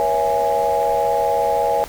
sine chord, A# half-diminished seventh, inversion none, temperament equal with one note detuned, 478.4 / 554.4 / 659.3 / 830.6 Hz, A#4 / C#5 / E5 / G#5, +45 / 0 / 0 / 0 cents, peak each -22 / -21 / -21 / -18 dBFS, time 0-1.84 s, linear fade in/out 0 ms, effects tanh soft clip ceiling -8 dBFS + pink hiss -37 dBFS RMS until 1.88 s

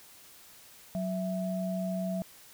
sine tone pair together, 185.01 / 659.3 Hz, F#3 / E5, 0 / 0 cents, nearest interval octave + minor seventh, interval 2200 cents, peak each -31 / -35 dBFS, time 0.95-2.22 s, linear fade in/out 0 ms, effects white hiss -54 dBFS RMS until 2.53 s

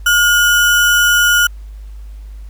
sine tone with sample-and-hold, 1430 Hz, F6, 41 cents sharp, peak -8 dBFS, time 0.06-1.47 s, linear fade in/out 5 ms, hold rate 4410 Hz, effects added 51 Hz sine -28 dBFS peak until 2.49 s + pink hiss -53 dBFS RMS until 2.49 s

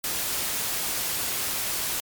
white noise, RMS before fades -28 dBFS, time 0.04-2 s, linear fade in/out 0 ms, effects MP3 96 kbps

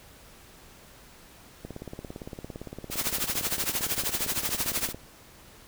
click train, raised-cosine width 2 ms, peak -24 dBFS, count 59, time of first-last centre 1.65-4.945 s, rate 17.6 Hz
white noise with tremolo, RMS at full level -26 dBFS, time 2.9-4.93 s, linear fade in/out 50 ms, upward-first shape triangle, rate 13 Hz, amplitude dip 85%
effects pink hiss -52 dBFS RMS until 5.67 s

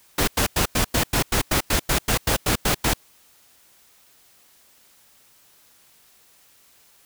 pink noise bursts, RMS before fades -20 dBFS, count 15, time 0.18-2.936 s, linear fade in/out 5 ms, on 96 ms, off 94 ms, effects white hiss -56 dBFS RMS until 7.05 s

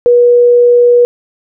sine tone, 483.6 Hz, B4, 36 cents flat, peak -3 dBFS, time 0.06-1.05 s, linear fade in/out 0 ms, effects none

